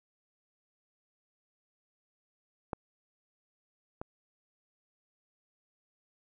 clicks, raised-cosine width 1 ms, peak -19 / -24 dBFS, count 2, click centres 2.732 / 4.015 s, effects none

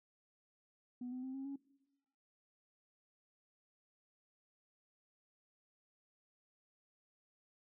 sine tone with pitch steps, 246.9 / 254.1 / 261.6 / 269.2 / 277.1 Hz, B3 / B3 / C4 / C4 / C#4, 0 / +49 / 0 / +49 / -1 cents, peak -40 dBFS, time 1.01-1.56 s, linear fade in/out 5 ms, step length 110 ms, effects noise-tail reverb RT60 1.0 s tail -21 dB re dry + tanh soft clip ceiling -38 dBFS

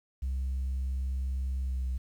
sine tone with pitch glide, 65.7 to 63.9 Hz, C2 to C2, +8 to -40 cents, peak -27 dBFS, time 0.22-1.98 s, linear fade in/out 10 ms, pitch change -48 cents, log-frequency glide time 1.61-1.86 s, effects tanh soft clip ceiling -27 dBFS + 10-bit

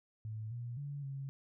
sine tone with pitch steps, 109.1 / 119.8 / 142.7 / 136.9 Hz, A2 / A#2 / D3 / C#3, -14 / +48 / -49 / -21 cents, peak -39 dBFS, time 0.25-1.29 s, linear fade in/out 0 ms, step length 260 ms, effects none

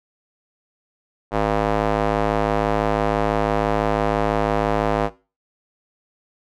square tone with band-pass filter, 53 Hz, G#1, 36 cents sharp, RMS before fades -20 dBFS, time 1.31-5.1 s, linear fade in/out 50 ms, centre 710 Hz, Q 1.1, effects noise-tail reverb RT60 0.3 s tail -17 dB re dry

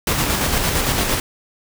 pink noise with tremolo, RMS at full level -18 dBFS, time 0.07-1.2 s, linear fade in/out 2 ms, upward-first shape square, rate 8.8 Hz, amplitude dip 30%, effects none

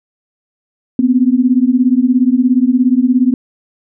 sine beating tone pair, 243.9 / 260.9 Hz, B3 / C4, -21 / -5 cents, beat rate 17 Hz, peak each -11 dBFS, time 0.99-3.34 s, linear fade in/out 2 ms, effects none

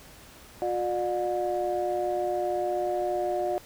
sine tone cluster, 359.6 / 600 / 720 Hz, F#4 / D5 / F#5, -49 / +37 / -47 cents, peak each -29 dBFS, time 0.62-3.58 s, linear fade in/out 0 ms, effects tanh soft clip ceiling -18 dBFS + pink hiss -50 dBFS RMS until 3.65 s

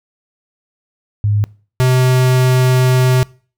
sine / square tone pair in turn, 103.83 / 127.98 Hz, G#2 / C3, 0 / -38 cents, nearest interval major third, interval 362 cents, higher second, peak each -11 / -10 dBFS, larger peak second, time 1.24-1.44 / 1.8-3.23 s, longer second, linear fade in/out 0 ms, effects noise-tail reverb RT60 0.4 s tail -23 dB re dry

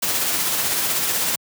white noise with tremolo, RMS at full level -20 dBFS, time 0.02-1.36 s, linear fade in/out 10 ms, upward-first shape triangle, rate 16 Hz, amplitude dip 35%, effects high-pass 100 Hz 12 dB/octave

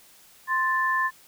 sine tone pair together, 1046.5 / 1760 Hz, C6 / A6, 0 / 0 cents, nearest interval major sixth, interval 900 cents, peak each -24 dBFS, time 0.47-1.11 s, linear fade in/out 50 ms, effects white hiss -54 dBFS RMS until 1.27 s

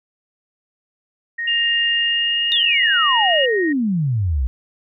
sine tone with tremolo, 1864.7 Hz, A#6, in tune, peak -19 dBFS, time 1.38-3.73 s, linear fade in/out 10 ms, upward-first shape sine, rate 0.66 Hz, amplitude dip 55%
sine tone with pitch glide, 2815 to 2858 Hz, F7 to F7, +13 to +39 cents, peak -17 dBFS, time 1.47-3.46 s, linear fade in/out 10 ms, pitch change +26 cents, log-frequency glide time 1.9-2.76 s
sine exponential sweep, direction down, 3729 to 59 Hz, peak -16 dBFS, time 2.52-4.47 s, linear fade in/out 0 ms
effects none

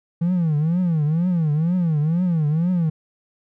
triangle tone with vibrato, 164.3 Hz, E3, 5 cents flat, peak -14 dBFS, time 0.21-2.9 s, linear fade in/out 10 ms, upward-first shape triangle, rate 2.1 Hz, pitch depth 220 cents each way, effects tanh soft clip ceiling -11 dBFS

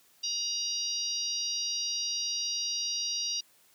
harmonic tone with a mistuned harmonic, 947 Hz, A#5, 27 cents sharp, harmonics 3 / 4 / 5 / 6, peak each -39 / -39 / -33 / -34 dBFS, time 0.23-3.41 s, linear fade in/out 10 ms, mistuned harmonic 6, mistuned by +16 cents, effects white hiss -63 dBFS RMS until 3.74 s + high-pass 100 Hz 12 dB/octave

